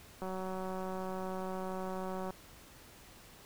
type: click train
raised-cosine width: 1 ms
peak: -27 dBFS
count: 391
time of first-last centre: 0.22-2.306 s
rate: 187 Hz
effects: pink hiss -56 dBFS RMS until 3.45 s